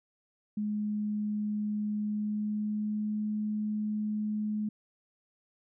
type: tone with pitch glide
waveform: sine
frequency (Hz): 210 to 212.1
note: G#3 to G#3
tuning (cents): +19 to +37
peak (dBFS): -29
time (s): 0.57-4.69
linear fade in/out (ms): 5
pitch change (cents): +18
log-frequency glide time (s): 2-3.24
effects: none